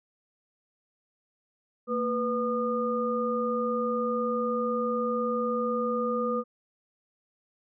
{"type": "tone cluster", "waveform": "sine", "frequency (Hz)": [229, 493, 1219], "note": ["A#3", "B4", "D#6"], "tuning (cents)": [-31, -3, -36], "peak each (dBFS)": [-31, -28, -31], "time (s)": [1.87, 6.44], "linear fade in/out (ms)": 50, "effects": []}